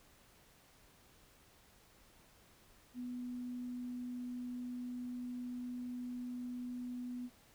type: tone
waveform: sine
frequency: 246.8 Hz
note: B3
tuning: 1 cent flat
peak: -40 dBFS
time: 2.94-7.3 s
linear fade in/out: 50 ms
effects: pink hiss -65 dBFS RMS until 7.54 s